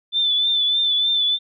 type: tone with vibrato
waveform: sine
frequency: 3518 Hz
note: A7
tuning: 1 cent flat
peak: -16 dBFS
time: 0.12-1.39 s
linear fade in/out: 50 ms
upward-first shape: triangle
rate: 3.3 Hz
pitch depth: 47 cents each way
effects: none